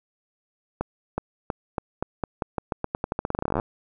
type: accelerating click train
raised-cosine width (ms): 1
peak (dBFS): -11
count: 29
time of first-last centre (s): 0.81-3.599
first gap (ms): 370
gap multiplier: 0.87
effects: none